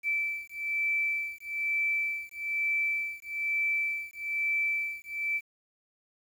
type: beating tone pair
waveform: sine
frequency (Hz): 2324 / 2325.1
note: D7 / D7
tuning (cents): -19 / -18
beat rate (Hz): 1.1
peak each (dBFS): -31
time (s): 0.03-5.41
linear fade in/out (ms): 50
effects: 9-bit